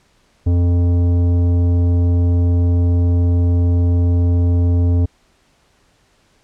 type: tone with tanh clipping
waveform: sine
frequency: 87.31 Hz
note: F2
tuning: in tune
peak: -13 dBFS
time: 0.46-5.06 s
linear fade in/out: 10 ms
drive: 12 dB
effects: pink hiss -57 dBFS RMS until 6.43 s + low-pass 8000 Hz 12 dB/octave